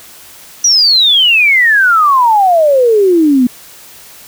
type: exponential sweep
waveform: sine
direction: down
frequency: 5920 to 240 Hz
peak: -5 dBFS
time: 0.64-3.47 s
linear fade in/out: 5 ms
effects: white hiss -36 dBFS RMS until 4.27 s